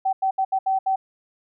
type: tone bursts at uneven times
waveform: sine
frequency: 767 Hz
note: G5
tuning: 38 cents flat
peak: -18 dBFS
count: 6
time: 0.05-0.13 / 0.22-0.31 / 0.38-0.45 / 0.52-0.59 / 0.66-0.79 / 0.86-0.96 s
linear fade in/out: 10 ms
effects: none